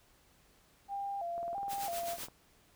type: tone with vibrato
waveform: sine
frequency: 740 Hz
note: F#5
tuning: in tune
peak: -35 dBFS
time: 0.88-2.18 s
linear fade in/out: 50 ms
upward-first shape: square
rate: 1.5 Hz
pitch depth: 130 cents each way
type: click train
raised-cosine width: 1 ms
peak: -36 dBFS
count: 19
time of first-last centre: 1.38-2.285 s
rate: 19.9 Hz
type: noise with tremolo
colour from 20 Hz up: white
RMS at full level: -41 dBFS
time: 1.68-2.29 s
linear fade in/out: 50 ms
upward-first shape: sine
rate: 7.8 Hz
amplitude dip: 65%
effects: pink hiss -66 dBFS RMS until 2.75 s